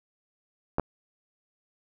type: clicks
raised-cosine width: 1 ms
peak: -12 dBFS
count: 2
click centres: 0.784 / 0.797 s
effects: none